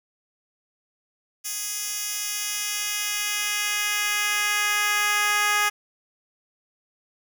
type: tone with high-pass filter sweep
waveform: 10% pulse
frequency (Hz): 415.3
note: G#4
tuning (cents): 0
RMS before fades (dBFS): -25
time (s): 1.44-5.7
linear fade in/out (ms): 20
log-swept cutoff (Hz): 6100 to 1100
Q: 0.83
effects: none